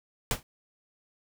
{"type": "noise with exponential decay", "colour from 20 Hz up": "pink", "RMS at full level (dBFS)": -23, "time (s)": [0.31, 0.43], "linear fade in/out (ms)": 1, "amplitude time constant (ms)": 25, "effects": []}